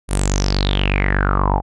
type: tone with low-pass filter sweep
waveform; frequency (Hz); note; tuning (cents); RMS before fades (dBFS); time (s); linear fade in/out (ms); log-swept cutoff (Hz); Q
sawtooth; 48.32; G1; -24; -17; 0.08-1.62; 50; 10000 to 790; 9.4
effects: none